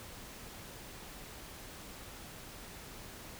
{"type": "silence", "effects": ["pink hiss -49 dBFS RMS until 3.39 s"]}